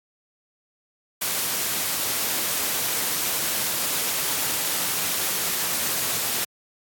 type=noise; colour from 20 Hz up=white; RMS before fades=-25 dBFS; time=1.21-6.45 s; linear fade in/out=10 ms; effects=high-pass 100 Hz 12 dB/octave + AAC 64 kbps